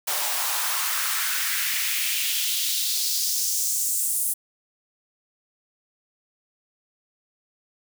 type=noise with high-pass filter sweep; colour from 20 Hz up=white; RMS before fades=-25 dBFS; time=0.07-4.34 s; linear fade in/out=10 ms; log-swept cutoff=690 to 9800 Hz; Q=2.1; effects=none